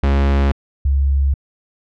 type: tone pair in turn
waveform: 45% pulse / sine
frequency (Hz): 69.3 / 69.02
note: C#2 / C#2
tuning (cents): 0 / -7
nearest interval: unison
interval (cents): 7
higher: first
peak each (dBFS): -12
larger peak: neither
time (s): 0.03-0.52 / 0.85-1.34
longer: neither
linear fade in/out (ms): 5
effects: low-pass 3000 Hz 12 dB/octave